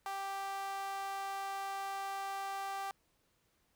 sawtooth tone with high-pass filter, 392 Hz, G4, in tune, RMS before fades -40 dBFS, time 0.06-2.91 s, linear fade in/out 0 ms, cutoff 900 Hz, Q 6.7, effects pink hiss -75 dBFS RMS until 3.75 s

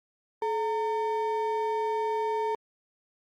triangle ring-modulated tone, 674 Hz, E5, 38 cents sharp, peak -21 dBFS, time 0.42-2.55 s, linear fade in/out 2 ms, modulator 243 Hz, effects Opus 48 kbps

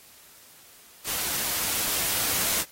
white noise with level ramp, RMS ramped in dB -29 to -25 dBFS, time 1.04-2.65 s, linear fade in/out 50 ms, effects white hiss -52 dBFS RMS until 2.71 s + AAC 48 kbps

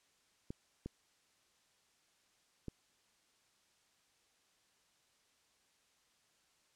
clicks, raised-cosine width 3 ms, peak -29 dBFS, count 3, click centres 0.505 / 0.86 / 2.683 s, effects white hiss -73 dBFS RMS until 6.75 s + low-pass 8000 Hz 12 dB/octave

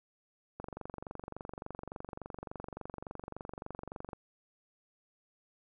click train, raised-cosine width 1 ms, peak -27 dBFS, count 84, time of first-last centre 0.6-4.132 s, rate 23.5 Hz, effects none

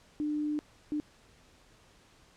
sine tone bursts at uneven times, 299.3 Hz, D4, 33 cents sharp, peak -29 dBFS, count 2, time 0.2-0.59 / 0.92-1 s, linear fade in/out 0 ms, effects pink hiss -61 dBFS RMS until 2.36 s + low-pass 8000 Hz 12 dB/octave

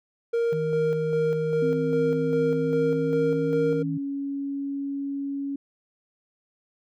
triangle tone with tremolo, 466.2 Hz, A#4, in tune, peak -19 dBFS, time 0.33-3.83 s, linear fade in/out 10 ms, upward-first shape square, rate 2.5 Hz, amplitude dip 35%
sine tone, 158.6 Hz, D#3, 33 cents sharp, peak -28 dBFS, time 0.52-3.98 s, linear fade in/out 10 ms
sine tone with pitch glide, 261.6 to 278.8 Hz, C4 to C#4, 0 to +10 cents, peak -27 dBFS, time 1.62-5.56 s, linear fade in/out 5 ms, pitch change +110 cents, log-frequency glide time 2.51-3.72 s
effects none

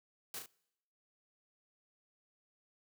white noise with echo, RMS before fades -43 dBFS, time 0.34-0.39 s, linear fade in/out 2 ms, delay 35 ms, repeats 2, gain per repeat -5 dB, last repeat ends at 0.46 s, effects noise-tail reverb RT60 0.8 s tail -24 dB re dry + high-pass 100 Hz 12 dB/octave

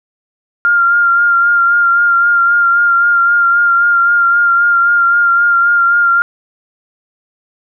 sine tone with vibrato, 1396.9 Hz, F6, in tune, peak -7 dBFS, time 0.65-6.22 s, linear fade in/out 0 ms, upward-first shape sine, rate 3.8 Hz, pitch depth 24 cents each way, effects none

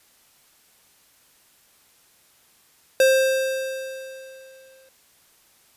square tone with exponential decay, 528 Hz, C5, 16 cents sharp, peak -13 dBFS, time 3-4.89 s, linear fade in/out 2 ms, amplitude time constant 410 ms, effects white hiss -58 dBFS RMS until 5.76 s + resampled to 32000 Hz

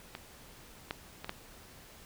clicks, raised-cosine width 0.3 ms, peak -24 / -18 / -24 / -19 dBFS, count 4, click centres 0.151 / 0.909 / 1.245 / 1.294 s, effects pink hiss -54 dBFS RMS until 2.05 s

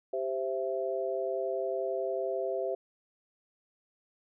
sine chord, C major, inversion second, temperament equal with one note detuned, 392 / 523.3 / 665.4 Hz, G4 / C5 / E5, 0 / 0 / +16 cents, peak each -34 dBFS, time 0.13-2.75 s, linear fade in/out 5 ms, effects none

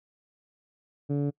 15% pulse tone with low-pass filter, 143.5 Hz, D3, 40 cents flat, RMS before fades -27 dBFS, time 1.09-1.31 s, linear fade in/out 20 ms, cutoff 340 Hz, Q 0.77, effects noise-tail reverb RT60 0.1 s tail -26 dB re dry

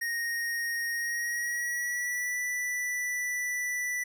square tone with pitch glide, 1864.7 to 1973.3 Hz, A#6 to B6, 0 to -2 cents, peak -30 dBFS, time 0.01-4.04 s, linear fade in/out 10 ms, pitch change +98 cents, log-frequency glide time 0.92-2.4 s, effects none

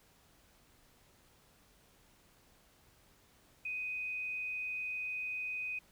sine tone with frequency modulation, 2500 Hz, D#7, 8 cents sharp, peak -36 dBFS, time 3.65-5.79 s, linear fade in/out 5 ms, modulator 107 Hz, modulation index 0.25, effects pink hiss -66 dBFS RMS until 5.91 s

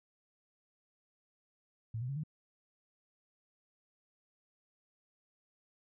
sine tone with pitch steps, 112.5 / 124.83 / 138.5 / 153.68 Hz, A2 / B2 / C#3 / D#3, +39 / +19 / -1 / -21 cents, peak -35 dBFS, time 1.94-2.236 s, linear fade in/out 5 ms, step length 74 ms, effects none

